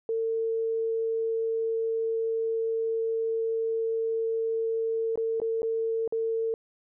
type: tone with dropouts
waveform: sine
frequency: 451.2 Hz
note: A4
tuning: 44 cents sharp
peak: -25 dBFS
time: 0.09-6.54 s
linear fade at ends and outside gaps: 1 ms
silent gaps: 5.157-5.175 / 5.401-5.417 / 5.62-5.63 / 6.077-6.124 s
effects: none